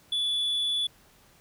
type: tone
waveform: sine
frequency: 3443 Hz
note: A7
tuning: 38 cents flat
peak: -22 dBFS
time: 0.12-0.87 s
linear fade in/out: 5 ms
effects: tanh soft clip ceiling -24 dBFS + pink hiss -59 dBFS RMS until 1.4 s